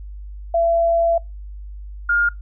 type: tone pair in turn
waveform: sine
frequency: 673 / 1415 Hz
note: E5 / F6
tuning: +36 / +22 cents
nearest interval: octave + minor second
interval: 1286 cents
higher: second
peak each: -14 dBFS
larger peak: neither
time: 0.54-1.18 / 2.09-2.29 s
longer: first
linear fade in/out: 5 ms
effects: noise-tail reverb RT60 0.2 s tail -24 dB re dry + added 50 Hz sine -31 dBFS peak until 2.41 s